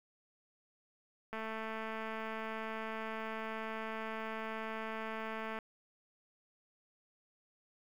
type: click train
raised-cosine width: 0.5 ms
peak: -27 dBFS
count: 942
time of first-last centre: 1.33-5.588 s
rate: 221 Hz
effects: 10-bit